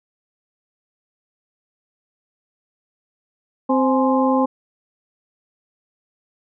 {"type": "harmonic tone with a mistuned harmonic", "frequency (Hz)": 261.6, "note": "C4", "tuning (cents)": 0, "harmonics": [1, 2, 3, 4], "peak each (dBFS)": [-17, -20, -22, -23], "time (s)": [3.69, 4.46], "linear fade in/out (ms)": 10, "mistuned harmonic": 3, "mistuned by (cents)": 110, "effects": []}